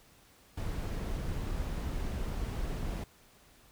brown noise, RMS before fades -35 dBFS, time 0.57-3.04 s, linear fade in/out 5 ms, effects pink hiss -61 dBFS RMS until 3.71 s

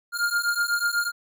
square beating tone pair, 1405 / 1413.1 Hz, F6 / F6, +10 / +20 cents, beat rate 8.1 Hz, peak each -26 dBFS, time 0.12-1.12 s, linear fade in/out 50 ms, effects none

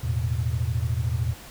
sine chord, E suspended fourth, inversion none, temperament equal, 82.41 / 110 / 123.47 Hz, E2 / A2 / B2, 0 / 0 / 0 cents, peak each -27 dBFS, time 0.03-1.34 s, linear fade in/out 10 ms, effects pink hiss -44 dBFS RMS until 1.5 s

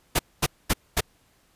pink noise bursts, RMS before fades -21 dBFS, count 4, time 0.15-1.008 s, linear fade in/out 10 ms, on 42 ms, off 230 ms, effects pink hiss -63 dBFS RMS until 1.55 s + resampled to 32000 Hz

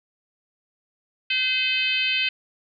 harmonic tone, 514 Hz, C5, 31 cents flat, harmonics 3 / 4 / 5 / 6 / 7 / 8 / 9, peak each -33 / -31 / -23 / -25 / -35 / -35 / -37 dBFS, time 1.3-2.29 s, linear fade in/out 5 ms, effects none

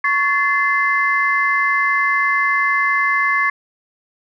sine tone cluster, 1113 / 1737 / 2068 Hz, C#6 / A6 / C7, +7 / -23 / -21 cents, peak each -18 dBFS, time 0.04-3.5 s, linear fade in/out 5 ms, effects tanh soft clip ceiling -4 dBFS

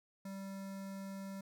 square tone with notch filter, 194.7 Hz, G3, 12 cents flat, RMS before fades -45 dBFS, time 0.25-1.41 s, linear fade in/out 5 ms, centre 3000 Hz, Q 1.7, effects none

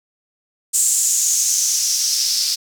blue noise with band-pass filter sweep, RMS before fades -18 dBFS, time 0.73-2.56 s, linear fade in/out 20 ms, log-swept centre 7700 to 4900 Hz, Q 4.8, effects none

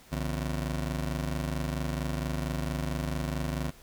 25% pulse ring-modulated tone, 103.83 Hz, G#2, in tune, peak -23 dBFS, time 0.11-3.71 s, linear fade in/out 20 ms, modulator 39.7 Hz, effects pink hiss -55 dBFS RMS until 3.82 s

